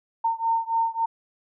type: beating tone pair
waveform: sine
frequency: 910 / 913.6 Hz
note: A#5 / A#5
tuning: -42 / -35 cents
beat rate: 3.6 Hz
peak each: -24 / -25 dBFS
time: 0.24-1.06 s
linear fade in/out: 10 ms
effects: none